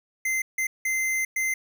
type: tone bursts at uneven times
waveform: square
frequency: 2074 Hz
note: C7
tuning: 16 cents flat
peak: -24 dBFS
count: 4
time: 0.25-0.42 / 0.58-0.67 / 0.85-1.25 / 1.36-1.54 s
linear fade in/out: 5 ms
effects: none